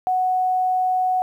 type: tone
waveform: sine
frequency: 740 Hz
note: F#5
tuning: in tune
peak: -17 dBFS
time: 0.07-1.22 s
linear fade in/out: 0 ms
effects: 9-bit